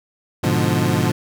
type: chord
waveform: 25% pulse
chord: G# diminished seventh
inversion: none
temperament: equal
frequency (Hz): 103.83 / 123.47 / 146.83 / 174.61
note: G#2 / B2 / D3 / F3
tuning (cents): 0 / 0 / 0 / 0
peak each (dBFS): -18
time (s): 0.43-1.12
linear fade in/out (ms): 10
effects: none